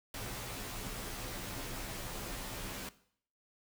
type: noise with comb filter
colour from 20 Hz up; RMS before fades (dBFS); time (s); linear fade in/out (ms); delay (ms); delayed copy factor
pink; -42; 0.14-2.89; 2; 13; -1
effects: noise-tail reverb RT60 0.6 s tail -17 dB re dry